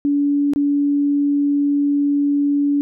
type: tone with dropouts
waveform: sine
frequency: 286.3 Hz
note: D4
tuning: 44 cents flat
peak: -14 dBFS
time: 0.05-2.81 s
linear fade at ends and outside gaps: 0 ms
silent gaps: 0.535-0.56 s
effects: none